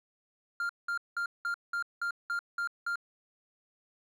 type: tone bursts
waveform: triangle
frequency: 1396.9 Hz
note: F6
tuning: in tune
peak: -28 dBFS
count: 9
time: 0.6-2.957 s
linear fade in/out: 2 ms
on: 93 ms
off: 190 ms
effects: none